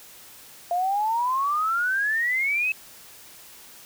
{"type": "exponential sweep", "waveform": "sine", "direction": "up", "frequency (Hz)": [689, 2609], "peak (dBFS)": -21, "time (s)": [0.71, 2.72], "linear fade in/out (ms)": 2, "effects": ["white hiss -47 dBFS RMS until 3.85 s"]}